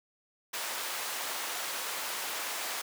pink high-pass noise, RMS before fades -36 dBFS, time 0.53-2.82 s, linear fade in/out 10 ms, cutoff 750 Hz, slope 12 dB/octave, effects none

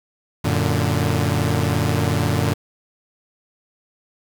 sawtooth chord, Gb augmented, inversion none, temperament equal with one note detuned, 92.5 / 115.07 / 146.83 Hz, Gb2 / Bb2 / D3, 0 / -22 / 0 cents, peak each -18 dBFS, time 0.44-2.54 s, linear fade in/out 10 ms, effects 7-bit

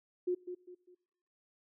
sine tone with echo, 359.9 Hz, F#4, 48 cents flat, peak -29 dBFS, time 0.27-0.35 s, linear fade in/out 10 ms, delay 200 ms, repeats 3, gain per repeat -9 dB, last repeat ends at 0.95 s, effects noise-tail reverb RT60 1.0 s tail -24 dB re dry

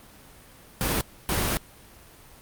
pink noise bursts at uneven times, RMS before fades -25 dBFS, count 2, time 0.81-1.01 / 1.29-1.57 s, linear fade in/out 0 ms, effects pink hiss -50 dBFS RMS until 2.41 s + Opus 32 kbps

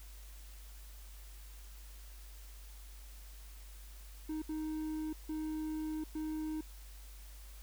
triangle tone bursts at uneven times, 311.3 Hz, D#4, 1 cent sharp, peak -34 dBFS, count 4, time 4.29-4.42 / 4.49-5.13 / 5.29-6.04 / 6.15-6.61 s, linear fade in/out 5 ms, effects added 50 Hz sine -49 dBFS peak until 7.62 s + white hiss -59 dBFS RMS until 7.62 s

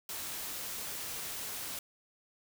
white noise, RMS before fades -40 dBFS, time 0.09-1.79 s, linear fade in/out 2 ms, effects none

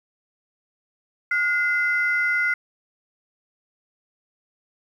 sine tone pair together, 1438 / 2055 Hz, F#6 / C7, -50 / -32 cents, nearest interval tritone, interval 618 cents, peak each -21 dBFS, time 1.31-2.54 s, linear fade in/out 5 ms, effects tanh soft clip ceiling -12 dBFS + 9-bit

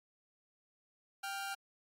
sawtooth tone pair together, 785.7 / 1400 Hz, G5 / F6, +4 / +4 cents, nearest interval minor seventh, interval 1000 cents, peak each -37 / -39 dBFS, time 1.23-1.55 s, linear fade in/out 10 ms, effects AAC 48 kbps

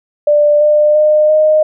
sine tone with pitch steps, 591 / 599.6 / 608.3 / 617.2 Hz, D5 / D5 / D#5 / D#5, +11 / +36 / -39 / -14 cents, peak -6 dBFS, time 0.27-1.63 s, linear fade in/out 5 ms, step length 340 ms, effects none

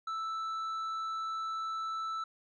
triangle tone with tanh clipping, 1318.5 Hz, E6, in tune, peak -35 dBFS, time 0.07-2.24 s, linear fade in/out 5 ms, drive 10 dB, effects none

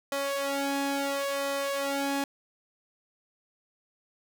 sawtooth tone with flanger, 278.3 Hz, C#4, 7 cents sharp, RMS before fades -30 dBFS, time 0.12-2.24 s, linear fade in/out 2 ms, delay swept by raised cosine 1.6 to 2.41 ms, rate 0.73 Hz, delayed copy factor +1, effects none

